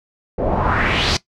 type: noise with low-pass filter sweep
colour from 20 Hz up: pink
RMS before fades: -18 dBFS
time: 0.38-1.17 s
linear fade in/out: 5 ms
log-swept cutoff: 480 to 5300 Hz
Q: 2.8
effects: noise-tail reverb RT60 0.1 s tail -17 dB re dry